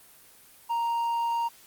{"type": "tone", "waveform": "triangle", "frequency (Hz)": 932.3, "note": "A#5", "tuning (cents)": 0, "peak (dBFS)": -23, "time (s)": [0.69, 1.49], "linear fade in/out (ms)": 20, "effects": ["white hiss -54 dBFS RMS until 1.66 s", "Opus 24 kbps"]}